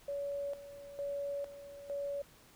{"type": "tone with tremolo", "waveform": "sine", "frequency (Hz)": 566, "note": "C#5", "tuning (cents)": 36, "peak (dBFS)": -35, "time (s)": [0.08, 2.22], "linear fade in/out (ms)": 5, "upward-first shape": "square", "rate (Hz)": 1.1, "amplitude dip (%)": 75, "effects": ["pink hiss -61 dBFS RMS until 2.55 s"]}